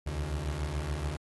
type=beating tone pair; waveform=30% pulse; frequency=68.2 / 75.2 Hz; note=C#2 / D2; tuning=-28 / +42 cents; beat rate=7 Hz; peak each=-34 / -30 dBFS; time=0.06-1.17 s; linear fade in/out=10 ms; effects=AAC 32 kbps